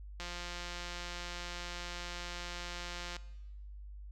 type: click train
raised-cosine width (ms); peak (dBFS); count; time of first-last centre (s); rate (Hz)
0.2; -25; 520; 0.2-3.166; 175
effects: noise-tail reverb RT60 1.0 s tail -18 dB re dry + added 50 Hz sine -45 dBFS peak until 4.11 s